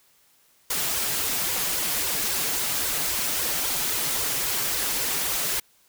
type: noise with flanger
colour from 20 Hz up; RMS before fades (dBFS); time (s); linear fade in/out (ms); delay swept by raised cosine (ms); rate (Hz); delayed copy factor
white; -26; 0.7-5.6; 5; 1.9 to 7.2; 3.7; +0.8
effects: white hiss -61 dBFS RMS until 5.88 s